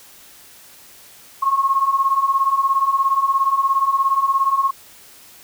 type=beating tone pair; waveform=sine; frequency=1074 / 1091 Hz; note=C6 / C#6; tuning=+45 / -28 cents; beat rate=17 Hz; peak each=-20 / -16 dBFS; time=1.42-4.71 s; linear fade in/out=10 ms; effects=white hiss -45 dBFS RMS until 5.43 s